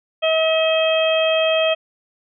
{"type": "harmonic tone", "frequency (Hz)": 640, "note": "D#5", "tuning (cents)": 49, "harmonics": [1, 2, 3, 4, 5], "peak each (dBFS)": [-16, -28, -32, -23, -23], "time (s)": [0.22, 1.75], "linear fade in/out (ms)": 20, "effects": []}